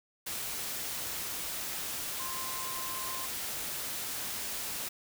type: tone in noise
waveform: sine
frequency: 1046.5 Hz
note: C6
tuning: in tune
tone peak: -41 dBFS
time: 2.19-3.26 s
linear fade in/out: 10 ms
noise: white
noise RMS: -37 dBFS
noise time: 0.26-4.89 s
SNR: -7 dB
effects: none